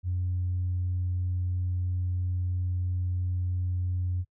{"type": "tone", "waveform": "sine", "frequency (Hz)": 90.3, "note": "F#2", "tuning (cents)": -42, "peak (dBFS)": -25, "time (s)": [0.03, 4.25], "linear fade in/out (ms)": 50, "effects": ["noise-tail reverb RT60 0.1 s tail -24 dB re dry", "tanh soft clip ceiling -22 dBFS"]}